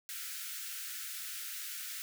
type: high-pass noise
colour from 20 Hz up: white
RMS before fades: -42 dBFS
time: 0.09-2.02 s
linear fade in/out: 0 ms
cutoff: 1300 Hz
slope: 96 dB/octave
effects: none